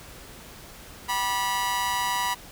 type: tone with amplitude modulation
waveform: sawtooth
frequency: 975 Hz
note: B5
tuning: 23 cents flat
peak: -17 dBFS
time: 1.08-2.35 s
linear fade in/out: 20 ms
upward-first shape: sine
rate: 209 Hz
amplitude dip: 75%
effects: pink hiss -45 dBFS RMS until 2.51 s